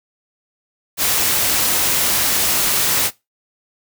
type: noise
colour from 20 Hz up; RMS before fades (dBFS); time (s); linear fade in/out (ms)
white; -17; 0.97-3.11; 50
effects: noise-tail reverb RT60 0.2 s tail -19 dB re dry